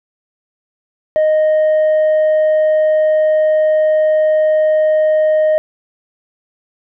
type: tone with tanh clipping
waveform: sine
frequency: 620 Hz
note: D#5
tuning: 6 cents flat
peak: -10 dBFS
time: 1.16-5.58 s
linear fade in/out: 0 ms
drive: 2 dB
effects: none